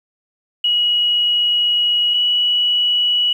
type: tone pair in turn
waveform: sine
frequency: 2908 / 2935 Hz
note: F#7 / F#7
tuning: -31 / -15 cents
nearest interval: unison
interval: 16 cents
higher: second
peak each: -13 dBFS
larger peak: neither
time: 0.64-2.14 / 2.14-3.33 s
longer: first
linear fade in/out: 5 ms
effects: 8-bit